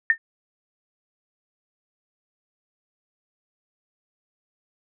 sine tone with exponential decay, 1815 Hz, A#6, 47 cents flat, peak -10 dBFS, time 0.1-0.18 s, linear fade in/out 1 ms, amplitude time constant 16 ms, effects none

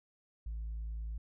sine tone, 55 Hz, A1, in tune, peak -35 dBFS, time 0.46-1.18 s, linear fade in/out 5 ms, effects tanh soft clip ceiling -35 dBFS

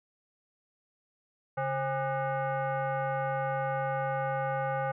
sine tone with frequency modulation, 140 Hz, C#3, 18 cents sharp, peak -28 dBFS, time 1.57-4.92 s, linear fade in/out 10 ms, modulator 674 Hz, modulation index 1.7, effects none

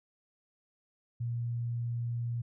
sine tone, 118.5 Hz, A#2, 29 cents sharp, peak -31 dBFS, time 1.2-2.42 s, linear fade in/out 10 ms, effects none

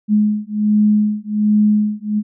sine beating tone pair, 210 / 211.3 Hz, G#3 / G#3, +19 / +30 cents, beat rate 1.3 Hz, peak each -15 dBFS, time 0.08-2.23 s, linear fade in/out 50 ms, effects none

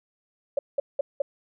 sine tone bursts, 561 Hz, C#5, 21 cents sharp, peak -20 dBFS, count 4, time 0.57-1.22 s, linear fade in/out 5 ms, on 20 ms, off 190 ms, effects none

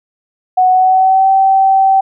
sine tone with pitch glide, 740 to 772.3 Hz, F#5 to G5, 0 to -26 cents, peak -6 dBFS, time 0.57-2.01 s, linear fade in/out 10 ms, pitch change +74 cents, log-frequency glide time 0.7-1.3 s, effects none

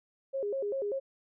sine tone with vibrato, 470.8 Hz, A#4, 17 cents sharp, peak -30 dBFS, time 0.33-1 s, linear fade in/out 20 ms, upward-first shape square, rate 5.1 Hz, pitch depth 240 cents each way, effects none

